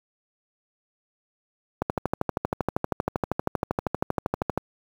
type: click train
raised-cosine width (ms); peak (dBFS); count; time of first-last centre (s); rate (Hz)
1; -9; 36; 1.82-4.576; 12.7
effects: high-pass 60 Hz 12 dB/octave + 7-bit